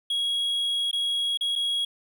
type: tone with dropouts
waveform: triangle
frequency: 3313 Hz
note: G#7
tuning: 5 cents flat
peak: -22 dBFS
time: 0.1-1.85 s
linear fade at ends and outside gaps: 5 ms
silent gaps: 0.913-0.929 / 1.374-1.409 / 1.555-1.559 s
effects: none